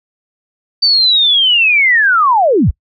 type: linear sweep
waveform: sine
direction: down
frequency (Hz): 4624 to 35.05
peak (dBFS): -7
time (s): 0.82-2.71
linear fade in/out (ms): 10
effects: noise-tail reverb RT60 0.1 s tail -25 dB re dry